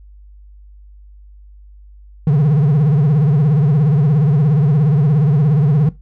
triangle tone with vibrato, 146.83 Hz, D3, in tune, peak -7 dBFS, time 2.27-5.89 s, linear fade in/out 2 ms, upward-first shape triangle, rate 17 Hz, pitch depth 190 cents each way, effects noise-tail reverb RT60 0.2 s tail -17 dB re dry + added 50 Hz sine -38 dBFS peak until 6.01 s

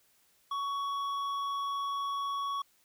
sine tone with hard clipping, 1119 Hz, C#6, 16 cents sharp, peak -33 dBFS, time 0.51-2.62 s, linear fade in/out 5 ms, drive 7 dB, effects white hiss -68 dBFS RMS until 2.84 s

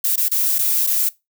violet noise with dropouts, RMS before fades -18 dBFS, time 0.04-1.09 s, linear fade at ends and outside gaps 5 ms, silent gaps 0.159-0.176 / 0.284-0.314 / 0.584-0.589 / 0.867-0.871 s, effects noise-tail reverb RT60 0.2 s tail -20 dB re dry

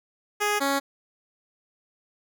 10% pulse tone pair in turn, 415.3 / 277.2 Hz, G#4 / C#4, 0 / 0 cents, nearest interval perfect fifth, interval 700 cents, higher first, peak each -14 dBFS, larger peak neither, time 0.4-0.6 / 0.6-0.8 s, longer neither, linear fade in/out 20 ms, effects none

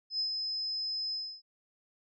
sine tone with ADSR envelope, 5100 Hz, D#8, 42 cents sharp, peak -28 dBFS, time 0.1-1.42 s, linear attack 93 ms, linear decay 100 ms, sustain -4 dB, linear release 290 ms, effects none

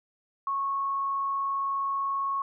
sine tone with frequency modulation, 1100 Hz, C#6, 14 cents flat, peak -26 dBFS, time 0.47-2.42 s, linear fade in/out 2 ms, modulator 38.4 Hz, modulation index 0.25, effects none

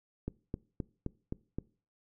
click train, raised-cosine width 3 ms, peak -22 dBFS, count 6, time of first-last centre 0.28-1.585 s, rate 3.83 Hz, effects noise-tail reverb RT60 0.4 s tail -22 dB re dry

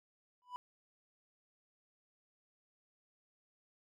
triangle tone with exponential growth, 990 Hz, B5, 4 cents sharp, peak -35 dBFS, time 0.42-0.56 s, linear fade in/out 0 ms, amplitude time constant 29 ms, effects none

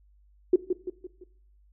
sine tone with echo, 363.1 Hz, F#4, 33 cents flat, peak -14 dBFS, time 0.53-0.56 s, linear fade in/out 5 ms, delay 170 ms, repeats 4, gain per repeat -7 dB, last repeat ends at 1.24 s, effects noise-tail reverb RT60 0.6 s tail -18 dB re dry + added 50 Hz sine -57 dBFS peak until 1.72 s

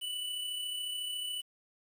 square tone with amplitude modulation, 2970 Hz, F#7, 6 cents sharp, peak -34 dBFS, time 0.01-1.42 s, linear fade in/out 20 ms, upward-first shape sine, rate 34 Hz, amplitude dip 35%, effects 10-bit

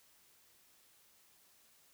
silence, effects white hiss -67 dBFS RMS until 1.93 s

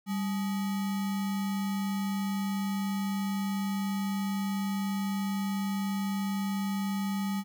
sine tone with sample-and-hold, 197 Hz, G3, 9 cents sharp, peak -28 dBFS, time 0.06-7.44 s, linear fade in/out 50 ms, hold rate 1050 Hz, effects none

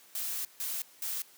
blue noise bursts at uneven times, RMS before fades -35 dBFS, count 3, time 0.15-0.45 / 0.6-0.82 / 1.02-1.22 s, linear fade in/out 2 ms, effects white hiss -58 dBFS RMS until 1.37 s + high-pass 200 Hz 12 dB/octave

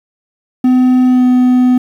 triangle tone with pitch glide, 253.6 to 251 Hz, B3 to B3, +46 to +28 cents, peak -4 dBFS, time 0.64-1.78 s, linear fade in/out 5 ms, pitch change -18 cents, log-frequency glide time 1.05-1.24 s, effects 7-bit

